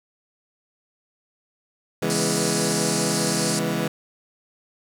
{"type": "chord", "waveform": "20% pulse", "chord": "C# minor seventh", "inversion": "none", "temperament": "equal with one note detuned", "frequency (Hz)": [138.59, 166.25, 207.7, 246.9], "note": ["C#3", "E3", "G#3", "B3"], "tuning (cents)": [0, 15, 0, 0], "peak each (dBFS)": [-26, -21, -21, -26], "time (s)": [2.02, 3.88], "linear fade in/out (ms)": 5}
{"type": "band-pass noise", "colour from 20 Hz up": "pink", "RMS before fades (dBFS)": -28, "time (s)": [2.1, 3.59], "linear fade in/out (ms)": 0, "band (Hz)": [4100, 11000], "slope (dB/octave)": 96}
{"effects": []}